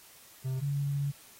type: tone pair in turn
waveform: triangle / sine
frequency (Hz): 130.81 / 141.45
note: C3 / C#3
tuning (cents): 0 / +35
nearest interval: minor second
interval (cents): 135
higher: second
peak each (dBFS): -28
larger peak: neither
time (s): 0.44-0.61 / 0.61-1.12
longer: second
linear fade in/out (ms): 20
effects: white hiss -55 dBFS RMS until 1.39 s + AAC 48 kbps